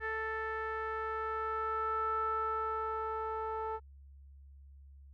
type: tone with low-pass filter sweep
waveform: sawtooth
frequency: 440.8 Hz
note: A4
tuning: 3 cents sharp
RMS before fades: -36 dBFS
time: 0-3.8 s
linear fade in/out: 50 ms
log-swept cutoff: 1700 to 1100 Hz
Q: 7.9
effects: added 69 Hz sine -52 dBFS peak until 5.13 s